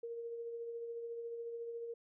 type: tone with tremolo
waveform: sine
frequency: 466.2 Hz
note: A#4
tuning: in tune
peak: -39 dBFS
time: 0.03-1.94 s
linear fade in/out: 5 ms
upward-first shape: triangle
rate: 14 Hz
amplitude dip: 40%
effects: none